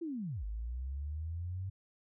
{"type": "linear two-way sweep", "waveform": "sine", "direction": "down then up", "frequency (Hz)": [349.2, 50.2, 96.9], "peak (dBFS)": -36, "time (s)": [0.01, 1.7], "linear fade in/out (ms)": 10, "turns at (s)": 0.44, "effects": []}